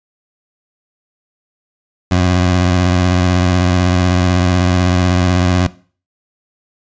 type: tone with vibrato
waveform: 20% pulse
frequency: 90.1 Hz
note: F#2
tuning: 45 cents flat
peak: -5 dBFS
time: 2.11-5.67 s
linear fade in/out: 5 ms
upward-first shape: triangle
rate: 16 Hz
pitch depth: 56 cents each way
effects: noise-tail reverb RT60 0.4 s tail -19 dB re dry + resampled to 16000 Hz